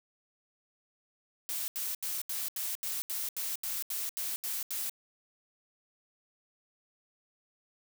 blue noise bursts, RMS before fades -35 dBFS, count 13, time 1.49-4.896 s, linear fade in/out 0 ms, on 190 ms, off 78 ms, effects none

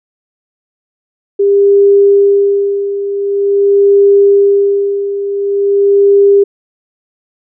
sine tone with tremolo, 400.4 Hz, G4, 37 cents sharp, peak -3 dBFS, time 1.39-6.44 s, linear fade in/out 10 ms, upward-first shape sine, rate 0.46 Hz, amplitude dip 70%, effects none

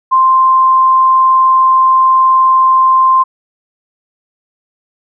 sine tone, 1046.5 Hz, C6, in tune, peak -5 dBFS, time 0.11-3.24 s, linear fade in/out 20 ms, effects none

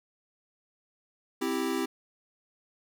square chord, C major, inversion none, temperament equal, 261.6 / 329.6 / 392 Hz, C4 / E4 / G4, 0 / 0 / 0 cents, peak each -33 dBFS, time 1.41-1.86 s, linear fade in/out 10 ms, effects none

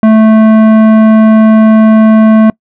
sine tone with tanh clipping, 219.2 Hz, A3, 6 cents flat, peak -3 dBFS, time 0.03-2.5 s, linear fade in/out 2 ms, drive 14 dB, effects noise-tail reverb RT60 0.1 s tail -26 dB re dry

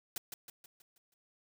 white noise with echo, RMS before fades -38 dBFS, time 0.16-0.18 s, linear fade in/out 2 ms, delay 160 ms, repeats 6, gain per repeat -6 dB, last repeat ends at 1.14 s, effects none

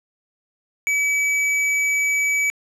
sine tone with tanh clipping, 2288 Hz, D7, 46 cents flat, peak -19 dBFS, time 0.87-2.5 s, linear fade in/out 0 ms, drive 17 dB, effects low-pass 11000 Hz 12 dB/octave

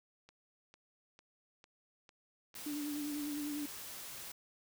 click train, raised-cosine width 0.2 ms, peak -40 dBFS, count 6, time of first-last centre 0.29-2.542 s, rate 2.22 Hz
white noise, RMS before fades -47 dBFS, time 2.55-4.32 s, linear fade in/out 5 ms
sine tone with vibrato, 293.7 Hz, D4, in tune, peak -37 dBFS, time 2.66-3.66 s, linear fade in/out 5 ms, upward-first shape sine, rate 10 Hz, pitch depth 33 cents each way
effects none

